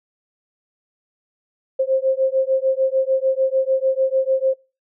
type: beating tone pair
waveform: sine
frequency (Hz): 526 / 532.7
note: C5 / C5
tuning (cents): +9 / +31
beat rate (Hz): 6.7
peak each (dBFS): -19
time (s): 1.79-4.54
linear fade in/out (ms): 10
effects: noise-tail reverb RT60 0.3 s tail -23 dB re dry